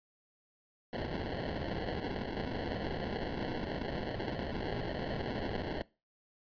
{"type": "noise with sample-and-hold", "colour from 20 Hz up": "blue", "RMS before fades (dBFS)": -37, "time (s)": [0.93, 5.82], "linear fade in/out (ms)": 0, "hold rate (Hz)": 1225, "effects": ["noise-tail reverb RT60 0.3 s tail -22 dB re dry", "resampled to 11025 Hz"]}